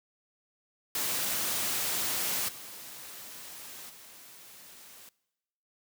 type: noise with level steps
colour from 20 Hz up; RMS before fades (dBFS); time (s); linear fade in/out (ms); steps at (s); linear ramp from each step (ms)
white; -31 / -45 / -51; 0.95-5.09; 2; 2.48 / 3.89; 10
effects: noise-tail reverb RT60 1.0 s tail -22 dB re dry + high-pass 100 Hz 12 dB/octave